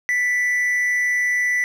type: tone with amplitude modulation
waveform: triangle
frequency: 1975.5 Hz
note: B6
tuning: in tune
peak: -14 dBFS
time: 0.09-1.64 s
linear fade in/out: 0 ms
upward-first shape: sine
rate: 214 Hz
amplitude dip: 35%
effects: none